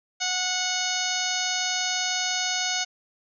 harmonic tone with a mistuned harmonic, 734 Hz, F#5, 14 cents flat, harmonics 1 / 2 / 3 / 4 / 5 / 6 / 7 / 8 / 9, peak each -33 / -33 / -33 / -33 / -33 / -33 / -33 / -33 / -33 dBFS, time 0.2-2.85 s, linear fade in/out 20 ms, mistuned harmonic 8, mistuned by +62 cents, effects none

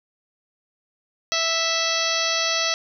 harmonic tone with a mistuned harmonic, 658 Hz, E5, 3 cents flat, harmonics 1 / 2 / 3 / 4 / 5 / 6 / 7 / 8 / 9, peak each -29 / -29 / -29 / -29 / -29 / -29 / -29 / -29 / -29 dBFS, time 1.32-2.74 s, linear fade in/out 0 ms, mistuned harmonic 7, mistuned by -52 cents, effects 9-bit

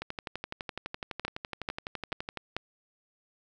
two click trains, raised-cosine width 0.3 ms, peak -15 / -19 dBFS, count 4 / 29, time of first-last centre 1.25-2.566 / 0.02-2.373 s, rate 2.28 / 11.9 Hz, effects none

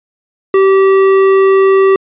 sine tone with hard clipping, 386.7 Hz, G4, 24 cents flat, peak -7 dBFS, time 0.54-1.96 s, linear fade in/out 2 ms, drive 11 dB, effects resampled to 8000 Hz

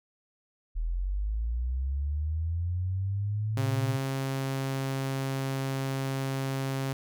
sine linear sweep, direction up, 38.85 to 120 Hz, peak -27 dBFS, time 0.75-3.97 s, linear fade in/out 20 ms
sawtooth tone, 134.7 Hz, C#3, 49 cents flat, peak -25 dBFS, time 3.57-6.93 s, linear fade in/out 2 ms
effects none

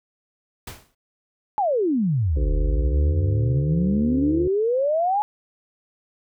pink noise with exponential decay, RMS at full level -32 dBFS, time 0.67-0.95 s, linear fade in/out 5 ms, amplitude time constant 59 ms
sine exponential two-way sweep, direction down then up, 877 to 41.55 to 855 Hz, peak -18 dBFS, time 1.58-5.22 s, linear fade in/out 0 ms, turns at 2.52 s
harmonic tone, 73.42 Hz, D2, in tune, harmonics 1 / 2 / 4 / 5 / 6 / 7, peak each -28 / -31 / -34 / -35 / -36 / -36 dBFS, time 2.36-4.48 s, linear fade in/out 5 ms
effects none

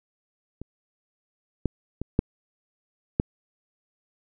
clicks, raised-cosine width 3 ms, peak -23 / -10 / -17 / -6 / -7 dBFS, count 5, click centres 0.616 / 1.657 / 2.016 / 2.191 / 3.199 s, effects none

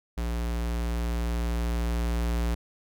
square tone with level ramp, 58.4 Hz, A#1, 4 cents sharp, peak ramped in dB -28 to -25 dBFS, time 0.17-2.55 s, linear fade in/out 10 ms, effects none

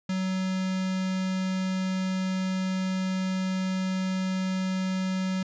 square tone with notch filter, 187.6 Hz, F#3, 24 cents sharp, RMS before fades -28 dBFS, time 0.09-5.43 s, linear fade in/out 5 ms, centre 720 Hz, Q 1.2, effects resampled to 16000 Hz

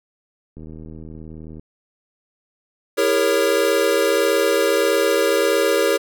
click train, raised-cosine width 3 ms, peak -25 dBFS, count 82, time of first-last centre 0.57-1.595 s, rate 79 Hz
square chord, A# half-diminished seventh, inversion second, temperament equal with one note detuned, 329.6 / 404.6 / 466.2 / 554.4 Hz, E4 / G#4 / A#4 / C#5, 0 / -45 / 0 / 0 cents, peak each -26 / -21 / -21 / -21 dBFS, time 2.97-5.98 s, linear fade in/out 20 ms
effects none

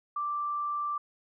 sine tone, 1174.7 Hz, D6, in tune, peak -29 dBFS, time 0.16-0.98 s, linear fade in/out 5 ms, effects none

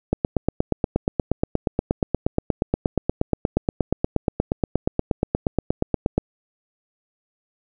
click train, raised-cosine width 2 ms, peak -5 dBFS, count 52, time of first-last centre 0.13-6.18 s, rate 8.43 Hz, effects none

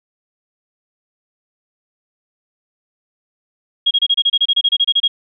sine tone bursts, 3281 Hz, G#7, 22 cents flat, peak -10 dBFS, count 16, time 3.86-5.08 s, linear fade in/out 10 ms, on 50 ms, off 28 ms, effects none

